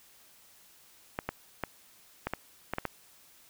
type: clicks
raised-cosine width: 0.5 ms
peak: -16 dBFS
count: 8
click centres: 1.189 / 1.29 / 1.637 / 2.27 / 2.336 / 2.736 / 2.784 / 2.853 s
effects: white hiss -59 dBFS RMS until 3.49 s